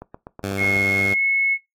click train, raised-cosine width 1 ms, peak -21 dBFS, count 7, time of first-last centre 0.02-0.767 s, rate 8.03 Hz
10% pulse tone, 98 Hz, G2, in tune, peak -16 dBFS, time 0.43-1.14 s, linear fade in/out 10 ms
sine tone with pitch glide, 2165 to 2190 Hz, C#7 to C#7, -41 to -22 cents, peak -17 dBFS, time 0.57-1.58 s, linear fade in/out 50 ms, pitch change +19 cents, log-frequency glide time 1.13-1.21 s
effects noise-tail reverb RT60 0.2 s tail -19 dB re dry + AAC 48 kbps

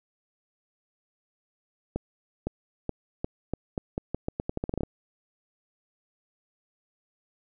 accelerating click train, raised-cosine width 2 ms, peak -15 dBFS, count 18, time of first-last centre 1.96-4.834 s, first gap 510 ms, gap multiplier 0.83, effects none

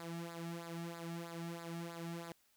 sawtooth tone with flanger, 168.5 Hz, E3, 38 cents sharp, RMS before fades -45 dBFS, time 0-2.32 s, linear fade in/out 0 ms, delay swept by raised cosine 0.33 to 2.03 ms, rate 3.1 Hz, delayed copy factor -0.75, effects white hiss -73 dBFS RMS until 2.56 s

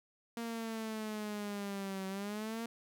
sawtooth linear two-way sweep, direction down then up, 233.1 to 190 to 233.1 Hz, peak -34 dBFS, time 0.37-2.66 s, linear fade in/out 2 ms, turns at 2.07 s, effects none

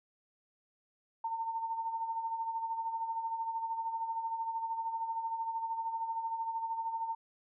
sine tone with tremolo, 907 Hz, A#5, 48 cents flat, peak -31 dBFS, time 1.24-7.15 s, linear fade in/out 5 ms, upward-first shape sine, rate 13 Hz, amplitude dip 55%, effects none

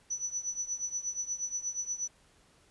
sine tone with tremolo, 5950 Hz, F#8, 9 cents sharp, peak -29 dBFS, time 0.1-2.08 s, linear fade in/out 10 ms, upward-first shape triangle, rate 8.4 Hz, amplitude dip 90%, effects pink hiss -64 dBFS RMS until 2.7 s + resampled to 24000 Hz

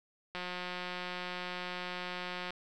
click train, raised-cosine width 0.3 ms, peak -23 dBFS, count 389, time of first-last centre 0.35-2.506 s, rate 180 Hz, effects none

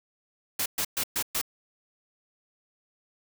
white noise bursts, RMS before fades -28 dBFS, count 5, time 0.59-1.415 s, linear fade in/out 5 ms, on 69 ms, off 120 ms, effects none

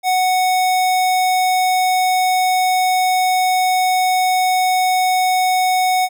square tone, 740 Hz, F#5, in tune, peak -14 dBFS, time 0.03-6.09 s, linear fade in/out 50 ms, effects none

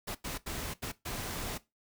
pink noise bursts at uneven times, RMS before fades -38 dBFS, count 5, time 0.07-0.15 / 0.24-0.38 / 0.46-0.74 / 0.82-0.92 / 1.05-1.58 s, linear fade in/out 10 ms, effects noise-tail reverb RT60 0.2 s tail -17 dB re dry

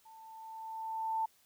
sine tone with level ramp, 890 Hz, A5, 20 cents sharp, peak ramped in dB -53 to -29 dBFS, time 0.05-1.26 s, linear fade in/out 10 ms, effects white hiss -68 dBFS RMS until 1.45 s

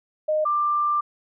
sine tone pair in turn, 616 / 1185.2 Hz, D#5 / D6, -17 / +15 cents, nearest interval major seventh, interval 1132 cents, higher second, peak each -19 dBFS, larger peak neither, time 0.28-0.45 / 0.45-1.01 s, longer second, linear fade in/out 10 ms, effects none

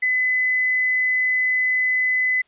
sine tone, 2014 Hz, B6, 33 cents sharp, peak -17 dBFS, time 0.02-2.42 s, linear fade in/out 10 ms, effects white hiss -62 dBFS RMS until 2.47 s + resampled to 8000 Hz

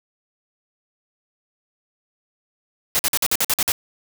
white noise bursts, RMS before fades -19 dBFS, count 9, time 2.95-3.719 s, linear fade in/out 0 ms, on 41 ms, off 50 ms, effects none

